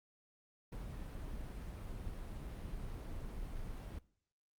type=noise; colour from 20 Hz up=brown; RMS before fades=-44 dBFS; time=0.72-3.99 s; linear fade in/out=5 ms; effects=noise-tail reverb RT60 0.6 s tail -22 dB re dry + Opus 32 kbps